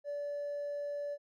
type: tone with hard clipping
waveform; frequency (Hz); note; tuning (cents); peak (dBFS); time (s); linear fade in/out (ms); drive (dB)
triangle; 578; D5; -28; -35; 0.04-1.18; 50; 2
effects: none